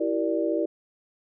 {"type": "chord", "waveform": "sine", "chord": "E half-diminished seventh", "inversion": "none", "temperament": "equal with one note detuned", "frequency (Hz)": [329.6, 383.5, 466.2, 587.3], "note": ["E4", "G4", "Bb4", "D5"], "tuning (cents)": [0, -38, 0, 0], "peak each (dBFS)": [-26, -30, -30, -28], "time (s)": [0, 0.66], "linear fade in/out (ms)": 10, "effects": []}